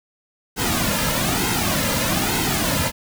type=noise with flanger; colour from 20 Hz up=pink; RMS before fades=-21 dBFS; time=0.56-2.92 s; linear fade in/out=50 ms; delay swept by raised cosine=1.7 to 2.7 ms; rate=1.1 Hz; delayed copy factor=-0.7; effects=none